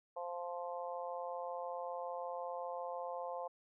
harmonic tone, 174.61 Hz, F3, in tune, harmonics 3 / 4 / 5 / 6, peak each -43 / -45 / -46 / -48 dBFS, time 0.16-3.48 s, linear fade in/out 10 ms, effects none

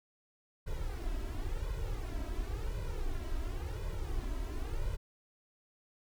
brown noise with flanger, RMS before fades -36 dBFS, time 0.66-4.97 s, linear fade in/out 20 ms, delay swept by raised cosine 2 to 3.1 ms, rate 0.94 Hz, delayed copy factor +1, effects none

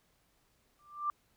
sine tone with exponential growth, 1182 Hz, D6, 11 cents sharp, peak -27 dBFS, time 0.79-1.1 s, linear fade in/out 1 ms, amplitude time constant 67 ms, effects pink hiss -72 dBFS RMS until 1.36 s

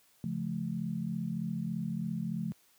sine chord, Db augmented, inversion none, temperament just, 138.59 / 173.24 / 216.5 Hz, Db3 / F3 / A3, 0 / -14 / -28 cents, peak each -39 / -35 / -36 dBFS, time 0.24-2.52 s, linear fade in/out 0 ms, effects white hiss -66 dBFS RMS until 2.78 s + high-pass 80 Hz 12 dB/octave

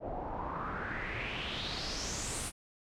pink noise with low-pass filter sweep, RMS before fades -38 dBFS, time 0-2.52 s, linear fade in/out 50 ms, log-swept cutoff 610 to 10000 Hz, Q 4.2, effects none

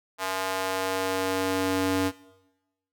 square tone with high-pass filter sweep, 94.5 Hz, F#2, 37 cents sharp, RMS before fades -27 dBFS, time 0.18-2.12 s, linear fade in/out 50 ms, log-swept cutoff 820 to 240 Hz, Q 1.3, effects noise-tail reverb RT60 1.0 s tail -20 dB re dry

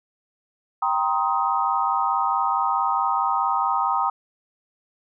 sine chord, C minor seventh, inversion second, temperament just, 784.9 / 941.9 / 1046.5 / 1255.8 Hz, G5 / Bb5 / C6 / Eb6, +2 / +18 / 0 / +16 cents, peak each -25 / -24 / -27 / -24 dBFS, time 0.82-4.1 s, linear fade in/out 5 ms, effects none

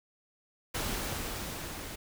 pink noise with level ramp, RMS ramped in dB -33 to -42 dBFS, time 0.74-1.96 s, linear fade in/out 10 ms, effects none

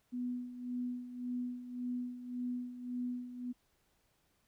sine tone with tremolo, 246.9 Hz, B3, in tune, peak -34 dBFS, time 0.12-3.53 s, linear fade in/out 20 ms, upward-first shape sine, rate 1.8 Hz, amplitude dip 70%, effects pink hiss -75 dBFS RMS until 4.47 s

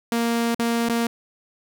sawtooth tone with dropouts, 233.1 Hz, A#3, in tune, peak -16 dBFS, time 0.12-1.07 s, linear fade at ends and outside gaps 2 ms, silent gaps 0.547-0.594 / 0.887-0.895 s, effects none

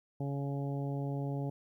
harmonic tone, 140 Hz, C#3, 18 cents sharp, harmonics 1 / 2 / 3 / 4 / 5 / 6, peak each -34 / -40 / -44 / -46 / -48 / -50 dBFS, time 0.2-1.5 s, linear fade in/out 5 ms, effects 12-bit

